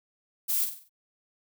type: noise with echo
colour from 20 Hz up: violet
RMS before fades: -27 dBFS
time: 0.48-0.66 s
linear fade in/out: 20 ms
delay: 47 ms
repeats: 5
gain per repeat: -7 dB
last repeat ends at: 0.895 s
effects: none

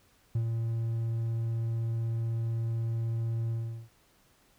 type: tone with ADSR envelope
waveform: triangle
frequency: 114.5 Hz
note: A#2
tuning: 31 cents flat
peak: -22 dBFS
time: 0.35-3.89 s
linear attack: 4 ms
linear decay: 80 ms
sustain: -4 dB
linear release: 380 ms
effects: tanh soft clip ceiling -18 dBFS + pink hiss -65 dBFS RMS until 4.58 s

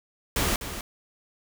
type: noise with echo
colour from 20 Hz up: pink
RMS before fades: -25 dBFS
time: 0.36-0.56 s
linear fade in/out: 2 ms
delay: 250 ms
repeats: 1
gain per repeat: -10 dB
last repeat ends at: 0.81 s
effects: none

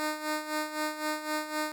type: tone with tremolo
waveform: 10% pulse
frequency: 305.8 Hz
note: D#4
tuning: 30 cents flat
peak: -20 dBFS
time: 0-1.72 s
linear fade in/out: 0 ms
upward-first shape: sine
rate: 3.9 Hz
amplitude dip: 70%
effects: none

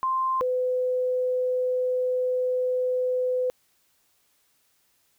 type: tone pair in turn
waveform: sine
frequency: 1046.5 / 504.8 Hz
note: C6 / B4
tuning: 0 / +38 cents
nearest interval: octave + minor second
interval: 1262 cents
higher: first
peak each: -22 dBFS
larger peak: neither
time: 0.03-0.41 / 0.41-3.5 s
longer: second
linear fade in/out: 0 ms
effects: white hiss -67 dBFS RMS until 5.18 s

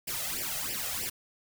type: noise with flanger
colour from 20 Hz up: white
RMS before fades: -34 dBFS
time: 0.07-1.1 s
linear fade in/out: 10 ms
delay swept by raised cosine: 0.38 to 1.58 ms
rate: 3.1 Hz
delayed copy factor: +0.85
effects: none

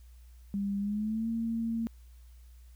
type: tone with pitch glide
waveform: sine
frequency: 199.8 to 228.2 Hz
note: G3 to A#3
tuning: +33 to -37 cents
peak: -29 dBFS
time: 0.54-1.87 s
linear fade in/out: 0 ms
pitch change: +230 cents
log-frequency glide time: 0.79-1.28 s
effects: added 60 Hz sine -50 dBFS peak until 2.75 s + white hiss -68 dBFS RMS until 2.75 s

